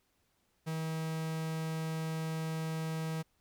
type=tone; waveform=45% pulse; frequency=160 Hz; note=D#3; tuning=49 cents sharp; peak=-34 dBFS; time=0.66-3.23 s; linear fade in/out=20 ms; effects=pink hiss -75 dBFS RMS until 3.4 s